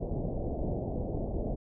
pink low-pass noise, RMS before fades -33 dBFS, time 0-1.56 s, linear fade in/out 20 ms, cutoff 700 Hz, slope 48 dB/octave, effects none

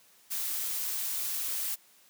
blue noise, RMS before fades -33 dBFS, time 0.3-1.76 s, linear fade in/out 20 ms, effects white hiss -61 dBFS RMS until 2.09 s + high-pass 150 Hz 12 dB/octave

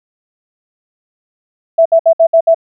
sine tone bursts, 659.3 Hz, E5, in tune, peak -4 dBFS, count 6, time 1.78-2.546 s, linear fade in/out 10 ms, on 76 ms, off 62 ms, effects none

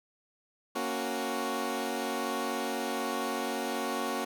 15% pulse chord, F# major, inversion first, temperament equal, 233.1 / 277.2 / 370 Hz, A#3 / C#4 / F#4, 0 / 0 / 0 cents, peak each -29 dBFS, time 0.75-4.25 s, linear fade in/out 10 ms, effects none

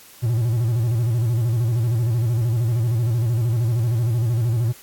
triangle tone with vibrato, 116.3 Hz, A#2, 4 cents flat, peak -15 dBFS, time 0.22-4.73 s, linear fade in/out 20 ms, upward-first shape square, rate 13 Hz, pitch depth 89 cents each way, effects white hiss -46 dBFS RMS until 4.82 s + AAC 64 kbps

